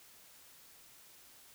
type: silence
effects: white hiss -59 dBFS RMS until 1.54 s